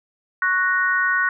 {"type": "chord", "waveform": "sine", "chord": "F# major", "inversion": "second", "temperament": "equal", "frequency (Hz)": [1108.7, 1480, 1864.7], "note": ["C#6", "F#6", "A#6"], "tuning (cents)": [0, 0, 0], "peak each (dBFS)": [-24, -19, -22], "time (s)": [0.42, 1.29], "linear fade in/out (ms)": 2, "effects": []}